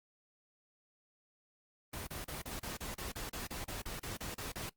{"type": "noise bursts", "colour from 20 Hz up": "pink", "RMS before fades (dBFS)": -42, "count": 16, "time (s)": [1.93, 4.695], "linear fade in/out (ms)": 5, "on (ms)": 140, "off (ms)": 35, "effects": ["noise-tail reverb RT60 0.1 s tail -19 dB re dry", "Opus 24 kbps"]}